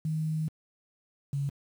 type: tone pair in turn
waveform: sine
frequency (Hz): 157 / 140.36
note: D#3 / C#3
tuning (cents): +16 / +22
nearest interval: major second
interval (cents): 194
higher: first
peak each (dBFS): -27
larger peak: neither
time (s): 0.05-0.48 / 1.33-1.49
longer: first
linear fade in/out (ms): 0
effects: high-pass 80 Hz 12 dB/octave + 9-bit

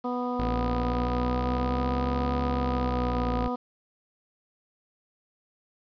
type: harmonic tone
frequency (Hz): 246.9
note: B3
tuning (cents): 0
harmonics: 1 / 2 / 3 / 4 / 5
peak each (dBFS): -30 / -33 / -35 / -36 / -37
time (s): 0.04-3.56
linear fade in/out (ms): 10
type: linear two-way sweep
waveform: sawtooth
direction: up then down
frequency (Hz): 56 to 69.3 to 56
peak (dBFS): -24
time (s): 0.39-3.48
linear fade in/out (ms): 5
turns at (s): 2.41
effects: resampled to 11025 Hz + 9-bit

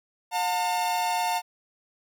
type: tone pair together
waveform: 45% pulse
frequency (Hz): 717 / 902.2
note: F5 / A5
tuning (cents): +45 / +43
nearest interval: major third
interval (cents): 398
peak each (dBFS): -28 / -26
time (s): 0.31-1.42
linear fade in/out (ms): 50
effects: none

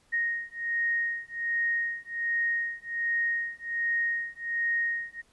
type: beating tone pair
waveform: sine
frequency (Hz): 1864.7 / 1866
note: A#6 / A#6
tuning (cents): 0 / +1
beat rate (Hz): 1.3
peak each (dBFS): -30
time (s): 0.12-5.22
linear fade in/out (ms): 20
effects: pink hiss -65 dBFS RMS until 5.32 s + resampled to 24000 Hz

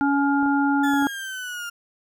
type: harmonic tone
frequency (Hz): 281.3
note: C#4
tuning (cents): +26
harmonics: 1 / 3 / 5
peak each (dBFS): -19 / -24 / -26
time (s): 0.01-1.07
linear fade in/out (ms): 0
type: clicks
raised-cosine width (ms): 1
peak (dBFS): -24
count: 4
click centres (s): 0.429 / 0.461 / 0.936 / 1.024
type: exponential sweep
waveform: 35% pulse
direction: down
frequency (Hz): 1739 to 1396.9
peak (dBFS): -28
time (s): 0.83-1.7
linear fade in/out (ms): 10
effects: none

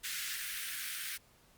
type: high-pass noise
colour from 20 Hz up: pink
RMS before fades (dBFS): -39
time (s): 0.03-1.18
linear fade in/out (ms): 20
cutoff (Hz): 1500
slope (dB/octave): 48
effects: pink hiss -65 dBFS RMS until 1.57 s + Opus 48 kbps

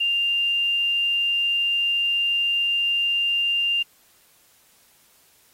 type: tone with quantisation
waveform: sine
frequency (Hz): 2794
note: F7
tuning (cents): 0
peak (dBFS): -19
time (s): 0-3.83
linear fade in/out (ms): 10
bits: 8
effects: white hiss -58 dBFS RMS until 5.53 s + AAC 48 kbps

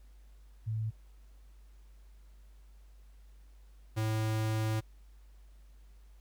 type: tone pair in turn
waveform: sine / square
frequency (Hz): 110 / 109.58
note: A2 / A2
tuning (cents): 0 / -7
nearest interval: unison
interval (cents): 7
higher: first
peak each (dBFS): -31 / -30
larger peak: second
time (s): 0.66-0.91 / 3.96-4.81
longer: second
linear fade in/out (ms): 20
effects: added 50 Hz sine -53 dBFS peak until 6.2 s + pink hiss -71 dBFS RMS until 6.2 s

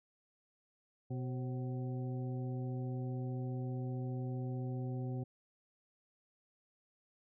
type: harmonic tone with a mistuned harmonic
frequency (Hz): 126.4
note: B2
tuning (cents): +41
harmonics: 1 / 2 / 3 / 4 / 6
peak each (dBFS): -37 / -44 / -48 / -52 / -54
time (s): 1.1-5.24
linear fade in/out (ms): 10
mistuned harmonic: 4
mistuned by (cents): +91
effects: none

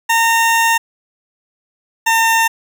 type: tone pair in turn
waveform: 20% pulse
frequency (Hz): 916 / 907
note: A#5 / A#5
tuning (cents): -31 / -48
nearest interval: unison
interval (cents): 17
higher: first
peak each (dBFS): -6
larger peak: neither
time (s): 0.09-0.78 / 2.06-2.48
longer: first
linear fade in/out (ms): 10
effects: none

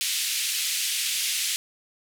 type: band-pass noise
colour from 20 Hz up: pink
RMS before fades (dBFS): -27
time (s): 0.01-1.56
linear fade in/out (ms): 0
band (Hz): 2500 to 13000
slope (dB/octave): 24
effects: none

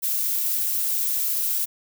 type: noise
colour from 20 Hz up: violet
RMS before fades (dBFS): -24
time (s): 0.02-1.66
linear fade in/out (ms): 20
effects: none

